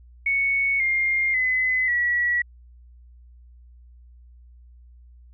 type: tone with pitch steps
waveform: sine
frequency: 2217 / 2118 / 2024 / 1933.4 Hz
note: C#7 / C7 / B6 / B6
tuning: 0 / +21 / +42 / -37 cents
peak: -19 dBFS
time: 0.26-2.42 s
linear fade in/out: 5 ms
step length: 540 ms
effects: added 60 Hz sine -46 dBFS peak until 5.33 s